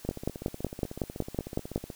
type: two click trains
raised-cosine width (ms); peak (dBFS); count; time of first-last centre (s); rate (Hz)
2; -24 / -14; 31 / 10; 0.05-1.902 / 0.09-1.76; 16.2 / 5.39
effects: white hiss -53 dBFS RMS until 1.95 s